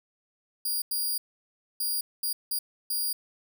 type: tone bursts at uneven times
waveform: 5% pulse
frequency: 4816 Hz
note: D8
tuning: 43 cents sharp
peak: -20 dBFS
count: 6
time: 0.65-0.82 / 0.91-1.18 / 1.8-2.01 / 2.23-2.33 / 2.51-2.59 / 2.9-3.13 s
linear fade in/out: 5 ms
effects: none